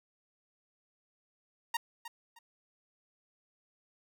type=tone with echo; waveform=sawtooth; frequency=932.3 Hz; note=A#5; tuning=in tune; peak=-26 dBFS; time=1.74-1.77 s; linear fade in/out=5 ms; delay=310 ms; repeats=2; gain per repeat=-12 dB; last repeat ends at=2.39 s; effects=none